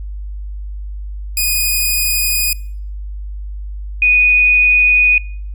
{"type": "tone pair in turn", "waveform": ["5% pulse", "sine"], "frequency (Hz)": [2478, 2478], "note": ["D#7", "D#7"], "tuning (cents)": [-8, -8], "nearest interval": "unison", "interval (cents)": 0, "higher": "neither", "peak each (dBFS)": [-4, -8], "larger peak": "first", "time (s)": [[1.37, 2.53], [4.02, 5.18]], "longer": "neither", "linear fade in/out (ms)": 2, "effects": ["noise-tail reverb RT60 0.6 s tail -25 dB re dry", "added 50 Hz sine -23 dBFS peak until 5.54 s"]}